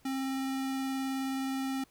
square tone with vibrato, 266.9 Hz, C4, 35 cents sharp, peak -32 dBFS, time 0.05-1.84 s, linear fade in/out 5 ms, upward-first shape triangle, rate 19 Hz, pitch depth 10 cents each way, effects pink hiss -65 dBFS RMS until 1.9 s

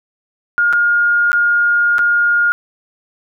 sine tone with dropouts, 1421 Hz, F6, 30 cents sharp, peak -10 dBFS, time 0.58-2.52 s, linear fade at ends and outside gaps 0 ms, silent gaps 0.727-0.733 / 1.318-1.33 / 1.983-1.991 s, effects none

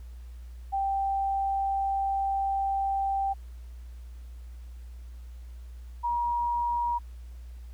sine tone pair in turn, 784 / 953.4 Hz, G5 / A#5, 0 / +39 cents, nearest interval minor third, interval 339 cents, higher second, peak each -25 dBFS, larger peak neither, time 0.72-3.34 / 6.03-6.99 s, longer first, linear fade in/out 20 ms, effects added 60 Hz sine -40 dBFS peak until 7.73 s + pink hiss -63 dBFS RMS until 7.73 s

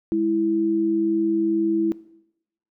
sine tone pair together, 207.6 / 329.6 Hz, G#3 / E4, 0 / 0 cents, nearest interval minor sixth, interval 800 cents, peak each -27 / -19 dBFS, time 0.12-1.92 s, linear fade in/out 0 ms, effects noise-tail reverb RT60 0.8 s tail -19 dB re dry

